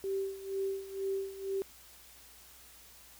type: tone with tremolo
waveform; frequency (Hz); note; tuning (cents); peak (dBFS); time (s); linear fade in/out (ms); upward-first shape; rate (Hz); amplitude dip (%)
sine; 388.7; G4; -15; -30; 0.04-1.62; 0; sine; 2.1; 80
effects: added 60 Hz sine -65 dBFS peak until 3.19 s + white hiss -56 dBFS RMS until 3.19 s